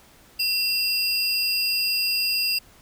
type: tone pair together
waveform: square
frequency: 2711 / 4857 Hz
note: E7 / D#8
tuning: +48 / -43 cents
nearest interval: minor seventh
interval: 1009 cents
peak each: -27 / -23 dBFS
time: 0.39-2.59 s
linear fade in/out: 10 ms
effects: pink hiss -53 dBFS RMS until 2.81 s